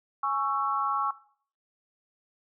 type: chord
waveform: sine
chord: C# minor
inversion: second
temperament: just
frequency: 831.5 / 1108.7 / 1330.5 Hz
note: G#5 / C#6 / E6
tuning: +2 / 0 / +16 cents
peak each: -32 / -27 / -31 dBFS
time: 0.23-1.11 s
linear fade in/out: 5 ms
effects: noise-tail reverb RT60 0.5 s tail -17 dB re dry